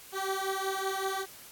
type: beating tone pair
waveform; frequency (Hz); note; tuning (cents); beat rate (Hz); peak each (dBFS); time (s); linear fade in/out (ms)
15% pulse; 383.2 / 388.5; G4 / G4; -39 / -16; 5.3; -27; 0.12-1.26; 50
effects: white hiss -50 dBFS RMS until 1.51 s + AAC 64 kbps